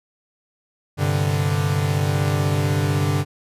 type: chord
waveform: 45% pulse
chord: G suspended fourth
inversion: none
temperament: equal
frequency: 98 / 130.81 / 146.83 Hz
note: G2 / C3 / D3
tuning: 0 / 0 / 0 cents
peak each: -22 / -26 / -21 dBFS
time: 0.97-3.25 s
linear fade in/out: 50 ms
effects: resampled to 32000 Hz